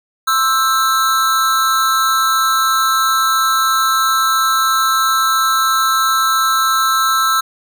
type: tone with amplitude modulation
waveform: square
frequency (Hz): 1318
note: E6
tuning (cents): -1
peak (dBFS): -9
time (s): 0.27-7.41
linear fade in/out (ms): 10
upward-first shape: sine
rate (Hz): 257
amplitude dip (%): 80
effects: none